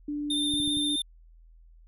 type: tone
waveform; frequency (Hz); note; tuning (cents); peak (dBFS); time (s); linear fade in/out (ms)
sine; 293.7; D4; 0; -29; 0.08-0.96; 5
type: tone with vibrato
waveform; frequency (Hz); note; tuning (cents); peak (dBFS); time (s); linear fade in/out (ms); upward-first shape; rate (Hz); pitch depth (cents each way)
square; 3604; A7; +41; -27; 0.3-1.02; 5; triangle; 15; 27
type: clicks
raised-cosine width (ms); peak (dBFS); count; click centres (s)
5; -28; 4; 0.539 / 0.601 / 0.677 / 0.771
effects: added 41 Hz sine -51 dBFS peak until 1.87 s